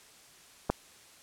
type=clicks; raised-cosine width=1 ms; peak=-27 / -11 dBFS; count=2; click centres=0.695 / 0.7 s; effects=white hiss -56 dBFS RMS until 1.22 s + low-pass 10000 Hz 12 dB/octave